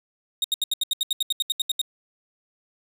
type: tone bursts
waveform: 40% pulse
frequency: 3729 Hz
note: A#7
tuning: in tune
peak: -19 dBFS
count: 15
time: 0.42-1.815 s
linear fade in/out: 2 ms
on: 23 ms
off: 75 ms
effects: none